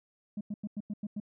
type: tone bursts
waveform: sine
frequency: 207.7 Hz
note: G#3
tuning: in tune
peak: -31 dBFS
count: 7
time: 0.37-1.201 s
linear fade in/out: 5 ms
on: 39 ms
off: 93 ms
effects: tanh soft clip ceiling -31 dBFS